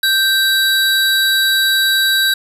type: tone pair together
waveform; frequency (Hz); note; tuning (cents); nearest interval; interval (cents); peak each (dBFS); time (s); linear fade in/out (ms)
square; 1564 / 3895; G6 / B7; -4 / -25; octave + major third; 1579; -15; 0.03-2.34; 5
effects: resampled to 32000 Hz + 7-bit